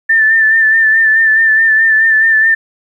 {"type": "tone with vibrato", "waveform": "sine", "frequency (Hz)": 1777, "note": "A6", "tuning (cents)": 17, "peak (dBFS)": -6, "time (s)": [0.09, 2.55], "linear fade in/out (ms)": 10, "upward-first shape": "sine", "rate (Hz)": 4.7, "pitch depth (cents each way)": 34, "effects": ["8-bit"]}